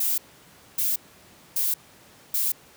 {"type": "noise bursts", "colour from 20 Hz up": "violet", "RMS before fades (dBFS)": -24, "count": 4, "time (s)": [0, 2.52], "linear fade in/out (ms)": 5, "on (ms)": 180, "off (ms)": 600, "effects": ["pink hiss -52 dBFS RMS until 2.76 s", "high-pass 100 Hz 12 dB/octave"]}